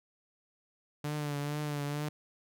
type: tone with vibrato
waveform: sawtooth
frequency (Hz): 146.83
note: D3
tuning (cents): 0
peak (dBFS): -29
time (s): 1.04-2.09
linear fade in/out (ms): 5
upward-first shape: triangle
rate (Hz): 2.2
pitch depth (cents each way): 47
effects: none